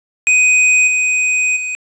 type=tone with level steps; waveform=square; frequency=2500 Hz; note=D#7; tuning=8 cents sharp; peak=-9 / -13 / -20 dBFS; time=0.27-1.75 s; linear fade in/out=0 ms; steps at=0.87 / 1.56 s; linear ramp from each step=10 ms; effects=resampled to 24000 Hz + 8-bit